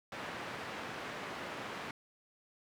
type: band-pass noise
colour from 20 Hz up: white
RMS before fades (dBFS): -43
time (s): 0.12-1.91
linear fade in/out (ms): 2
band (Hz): 110 to 1800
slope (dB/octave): 12
effects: none